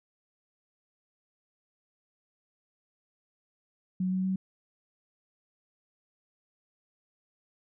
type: tone with pitch steps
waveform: sine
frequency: 185 / 186.93 / 188.89 Hz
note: F#3 / F#3 / F#3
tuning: 0 / +18 / +36 cents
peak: -26 dBFS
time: 4-4.36 s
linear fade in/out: 5 ms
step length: 120 ms
effects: none